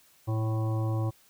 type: harmonic tone with a mistuned harmonic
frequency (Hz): 110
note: A2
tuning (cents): 0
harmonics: 1 / 3 / 5 / 7 / 9 / 10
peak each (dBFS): -26 / -36 / -40 / -43 / -45 / -46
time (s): 0.27-1.11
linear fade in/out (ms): 20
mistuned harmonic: 1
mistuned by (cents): +24
effects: white hiss -61 dBFS RMS until 1.29 s